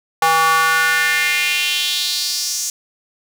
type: tone with high-pass filter sweep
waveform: square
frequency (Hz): 162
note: E3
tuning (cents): -30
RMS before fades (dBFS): -17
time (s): 0.22-2.7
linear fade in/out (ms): 2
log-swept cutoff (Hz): 890 to 6500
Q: 3.4
effects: none